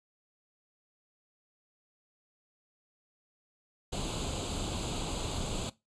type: noise with comb filter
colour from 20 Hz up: pink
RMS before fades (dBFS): -35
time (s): 3.92-5.7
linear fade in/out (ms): 10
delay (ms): 0.27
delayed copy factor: +0.8
effects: noise-tail reverb RT60 0.2 s tail -18 dB re dry + resampled to 22050 Hz